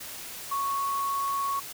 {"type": "tone in noise", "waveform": "sine", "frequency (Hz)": 1108, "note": "C#6", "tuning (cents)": -1, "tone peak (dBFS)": -26, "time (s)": [0.51, 1.6], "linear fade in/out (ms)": 10, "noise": "white", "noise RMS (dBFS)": -40, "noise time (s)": [0, 1.73], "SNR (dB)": 11, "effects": []}